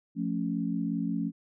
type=chord; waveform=sine; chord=F augmented; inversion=none; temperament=equal; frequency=174.61 / 220 / 277.2 Hz; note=F3 / A3 / C#4; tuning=0 / 0 / 0 cents; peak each=-32 dBFS; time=0.15-1.32 s; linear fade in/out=50 ms; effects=none